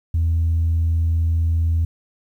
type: tone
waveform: sine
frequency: 82.41 Hz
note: E2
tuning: in tune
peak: -14 dBFS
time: 0.14-1.85 s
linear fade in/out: 5 ms
effects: tanh soft clip ceiling -13 dBFS + 9-bit